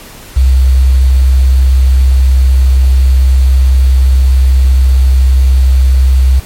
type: tone with quantisation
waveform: sine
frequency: 65.1 Hz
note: C2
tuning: 8 cents flat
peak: -3 dBFS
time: 0.36-6.4 s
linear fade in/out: 10 ms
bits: 5
effects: pink hiss -32 dBFS RMS until 6.45 s + MP3 64 kbps